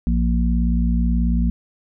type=harmonic tone; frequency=58.4 Hz; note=A#1; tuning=4 cents sharp; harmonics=1 / 3 / 4; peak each=-17 / -22 / -23 dBFS; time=0.07-1.5 s; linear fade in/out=0 ms; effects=none